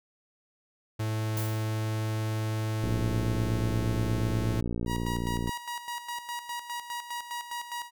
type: tone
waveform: 45% pulse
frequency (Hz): 109.2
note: A2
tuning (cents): -13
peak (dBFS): -28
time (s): 0.99-4.61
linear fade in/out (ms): 10
type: noise with exponential decay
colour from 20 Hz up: blue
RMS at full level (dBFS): -35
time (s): 1.37-1.83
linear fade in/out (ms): 2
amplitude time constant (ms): 100
type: click train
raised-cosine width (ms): 3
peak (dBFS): -19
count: 157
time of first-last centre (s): 2.84-5.493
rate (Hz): 58.8
type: tone with tremolo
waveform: sawtooth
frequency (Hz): 957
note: A#5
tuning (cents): +45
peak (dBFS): -29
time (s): 4.86-7.91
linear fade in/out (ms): 50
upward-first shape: square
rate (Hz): 4.9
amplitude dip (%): 65
effects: none